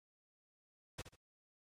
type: noise with echo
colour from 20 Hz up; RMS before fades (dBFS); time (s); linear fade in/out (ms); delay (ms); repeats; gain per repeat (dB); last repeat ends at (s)
pink; -44; 0.98-1.02; 10; 70; 2; -10; 1.16
effects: low-pass 9000 Hz 12 dB/octave + MP3 64 kbps